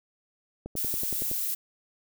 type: click train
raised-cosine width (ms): 2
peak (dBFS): -23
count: 8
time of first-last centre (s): 0.66-1.314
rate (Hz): 10.7
type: noise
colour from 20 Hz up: violet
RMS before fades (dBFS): -30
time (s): 0.76-1.55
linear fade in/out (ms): 10
effects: none